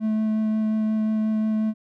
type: tone with vibrato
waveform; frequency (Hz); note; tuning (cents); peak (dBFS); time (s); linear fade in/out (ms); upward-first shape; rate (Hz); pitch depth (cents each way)
triangle; 217.2; A3; -22; -18; 0-1.74; 50; sine; 5.6; 8
effects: none